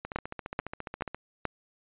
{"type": "two click trains", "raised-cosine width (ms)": 0.5, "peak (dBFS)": [-13, -21], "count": [4, 17], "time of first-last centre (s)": [[0.16, 1.453], [0.05, 1.146]], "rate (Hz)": [2.32, 14.6], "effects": ["resampled to 8000 Hz"]}